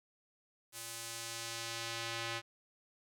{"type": "tone with band-pass filter sweep", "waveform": "square", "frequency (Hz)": 115.6, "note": "A#2", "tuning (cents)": -14, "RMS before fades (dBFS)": -42, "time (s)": [0.72, 2.42], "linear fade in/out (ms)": 50, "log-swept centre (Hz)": [11000, 2800], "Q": 0.77, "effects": []}